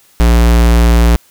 square tone, 58.27 Hz, A#1, in tune, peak -6 dBFS, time 0.2-1.16 s, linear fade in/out 0 ms, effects white hiss -48 dBFS RMS until 1.3 s

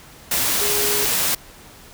sine tone in noise, 414.7 Hz, G#4, 3 cents flat, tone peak -25 dBFS, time 0.61-1.05 s, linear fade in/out 5 ms, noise white, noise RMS -20 dBFS, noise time 0.31-1.35 s, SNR -8 dB, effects pink hiss -44 dBFS RMS until 1.93 s

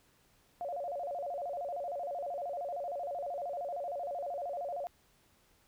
sine tone with vibrato, 631 Hz, D#5, 24 cents sharp, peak -35 dBFS, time 0.61-4.87 s, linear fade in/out 0 ms, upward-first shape square, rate 13 Hz, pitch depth 190 cents each way, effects pink hiss -68 dBFS RMS until 5.67 s

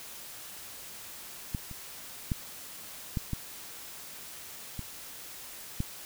clicks, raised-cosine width 5 ms, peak -19 / -30 / -16 / -17 / -19 / -24 / -17 dBFS, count 7, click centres 1.548 / 1.713 / 2.318 / 3.172 / 3.333 / 4.793 / 5.804 s, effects white hiss -45 dBFS RMS until 6.05 s

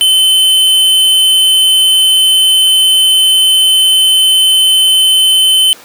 square tone, 3058 Hz, G7, 44 cents flat, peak -6 dBFS, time 0.01-5.73 s, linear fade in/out 0 ms, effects pink hiss -35 dBFS RMS until 5.84 s + high-pass 300 Hz 12 dB/octave

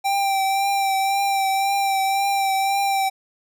square tone with vibrato, 784 Hz, G5, in tune, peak -19 dBFS, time 0.04-3.1 s, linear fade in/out 20 ms, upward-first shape triangle, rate 1.9 Hz, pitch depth 29 cents each way, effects none

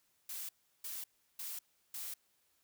blue noise bursts, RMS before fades -43 dBFS, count 4, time 0.29-2.14 s, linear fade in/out 5 ms, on 200 ms, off 350 ms, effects white hiss -75 dBFS RMS until 2.63 s

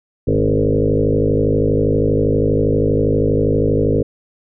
sine tone with frequency modulation, 277.2 Hz, C#4, in tune, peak -12 dBFS, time 0.27-4.03 s, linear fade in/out 10 ms, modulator 52.5 Hz, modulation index 4.4, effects none

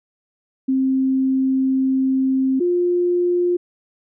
sine tone pair in turn, 264.2 / 353.3 Hz, C4 / F4, +17 / +20 cents, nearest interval perfect fourth, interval 503 cents, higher second, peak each -15 dBFS, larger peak neither, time 0.68-2.6 / 2.6-3.57 s, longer first, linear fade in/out 10 ms, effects none

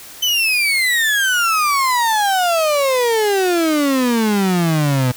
35% pulse exponential sweep, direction down, 3072 to 123.2 Hz, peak -12 dBFS, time 0.22-5.12 s, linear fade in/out 10 ms, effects white hiss -37 dBFS RMS until 5.16 s

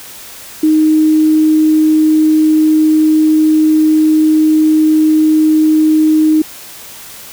sine tone, 311.1 Hz, D#4, in tune, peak -6 dBFS, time 0.63-6.42 s, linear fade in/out 5 ms, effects white hiss -32 dBFS RMS until 7.32 s

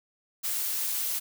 blue noise, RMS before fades -30 dBFS, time 0.43-1.2 s, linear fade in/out 20 ms, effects none

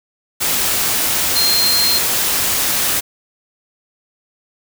sine tone in noise, 4186 Hz, C8, in tune, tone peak -14 dBFS, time 1.35-1.99 s, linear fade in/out 20 ms, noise white, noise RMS -17 dBFS, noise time 0.4-3.01 s, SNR 0 dB, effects none

